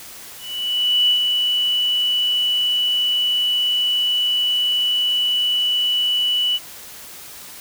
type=tone with ADSR envelope; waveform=sine; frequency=2960 Hz; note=F#7; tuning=in tune; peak=-12 dBFS; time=0.38-6.59 s; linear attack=710 ms; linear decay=97 ms; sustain=-4 dB; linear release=38 ms; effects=white hiss -38 dBFS RMS until 7.6 s